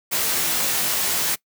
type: noise with comb filter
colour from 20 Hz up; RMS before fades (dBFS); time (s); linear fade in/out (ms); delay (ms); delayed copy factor
white; -22; 0.11-1.36; 20; 19; -0.7
effects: noise-tail reverb RT60 0.1 s tail -22 dB re dry + high-pass 100 Hz 12 dB/octave